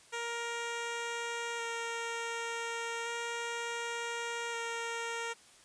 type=tone with vibrato; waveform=10% pulse; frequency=466.2 Hz; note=A#4; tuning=in tune; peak=-27 dBFS; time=0.12-5.34 s; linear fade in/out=20 ms; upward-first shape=square; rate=0.34 Hz; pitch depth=9 cents each way; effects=white hiss -59 dBFS RMS until 5.64 s + resampled to 22050 Hz